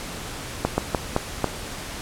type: slowing click train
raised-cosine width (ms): 1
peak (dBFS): -5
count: 5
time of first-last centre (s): 0.65-1.443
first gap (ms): 130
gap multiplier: 1.29
effects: pink hiss -34 dBFS RMS until 2.01 s + low-pass 11000 Hz 12 dB/octave